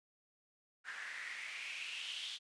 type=noise with band-pass filter sweep; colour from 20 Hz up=white; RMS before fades=-45 dBFS; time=0.84-2.39 s; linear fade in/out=50 ms; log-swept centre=1600 to 3400 Hz; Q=5.2; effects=resampled to 22050 Hz